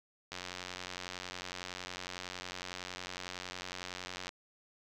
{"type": "click train", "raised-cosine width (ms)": 0.2, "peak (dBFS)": -23, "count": 362, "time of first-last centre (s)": [0.32, 4.291], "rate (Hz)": 90.9, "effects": []}